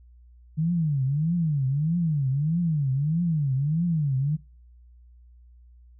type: tone with vibrato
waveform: sine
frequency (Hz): 151.3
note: D#3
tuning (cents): -48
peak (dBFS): -21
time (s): 0.57-4.37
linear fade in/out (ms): 20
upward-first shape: triangle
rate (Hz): 1.6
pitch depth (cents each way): 280
effects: noise-tail reverb RT60 0.4 s tail -23 dB re dry + added 60 Hz sine -49 dBFS peak until 5.99 s